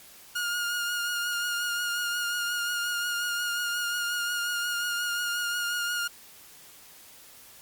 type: tone with vibrato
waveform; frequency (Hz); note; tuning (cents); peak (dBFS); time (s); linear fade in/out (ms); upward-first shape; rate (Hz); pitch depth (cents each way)
sawtooth; 1425; F6; +34; -24; 0.35-6.08; 10; triangle; 5.6; 28
effects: white hiss -51 dBFS RMS until 7.61 s + Opus 48 kbps